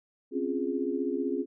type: chord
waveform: sine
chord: Db major seventh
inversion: third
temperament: equal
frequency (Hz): 261.6 / 277.2 / 349.2 / 415.3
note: C4 / Db4 / F4 / Ab4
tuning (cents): 0 / 0 / 0 / 0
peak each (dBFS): -33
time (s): 0.31-1.46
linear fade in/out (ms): 50
effects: none